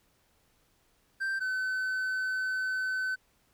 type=tone pair in turn; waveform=triangle; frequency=1568 / 1519 Hz; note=G6 / F#6; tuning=0 / +45 cents; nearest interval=minor second; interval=55 cents; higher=first; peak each=-27 dBFS; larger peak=neither; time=1.2-1.4 / 1.4-3.16 s; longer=second; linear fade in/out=20 ms; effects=pink hiss -69 dBFS RMS until 3.53 s